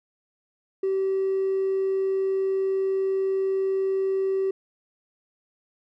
sine tone with hard clipping, 384.9 Hz, G4, 32 cents flat, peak -22 dBFS, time 0.83-4.51 s, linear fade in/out 5 ms, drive 1 dB, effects none

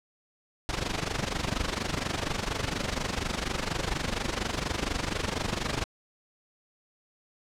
pink noise with amplitude modulation, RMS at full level -27 dBFS, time 0.69-5.84 s, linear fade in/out 0 ms, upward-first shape sine, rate 24.2 Hz, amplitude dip 80%, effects low-pass 6000 Hz 12 dB/octave

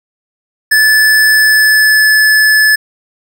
square tone with pitch glide, 1738 to 1728 Hz, A6 to A6, -22 to -32 cents, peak -6 dBFS, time 0.71-2.76 s, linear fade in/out 10 ms, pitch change -10 cents, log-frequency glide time 1.29-2.08 s, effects none

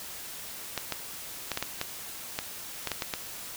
clicks, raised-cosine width 0.2 ms, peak -12 dBFS, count 11, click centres 0.777 / 0.923 / 1.517 / 1.574 / 1.626 / 1.814 / 2.389 / 2.873 / 2.917 / 3.022 / 3.138 s, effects white hiss -41 dBFS RMS until 3.56 s

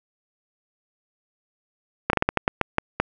slowing click train, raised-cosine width 0.5 ms, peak -3 dBFS, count 10, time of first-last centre 2.1-3 s, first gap 32 ms, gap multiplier 1.27, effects none

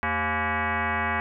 sine tone with frequency modulation, 392 Hz, G4, in tune, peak -23 dBFS, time 0.03-1.2 s, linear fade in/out 0 ms, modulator 309 Hz, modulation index 6, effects none

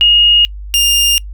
sine / sawtooth tone pair in turn, 2862 / 2810 Hz, F7 / F7, +42 / +10 cents, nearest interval unison, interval 32 cents, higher first, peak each -5 dBFS, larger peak neither, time 0.01-0.45 / 0.74-1.18 s, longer neither, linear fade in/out 0 ms, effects noise-tail reverb RT60 0.1 s tail -25 dB re dry + added 50 Hz sine -24 dBFS peak until 1.33 s

